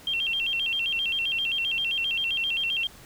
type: tone with vibrato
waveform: sine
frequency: 2942 Hz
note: F#7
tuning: 11 cents flat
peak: -24 dBFS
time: 0.07-2.87 s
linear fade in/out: 2 ms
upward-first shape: square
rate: 7.6 Hz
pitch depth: 140 cents each way
effects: pink hiss -49 dBFS RMS until 3.05 s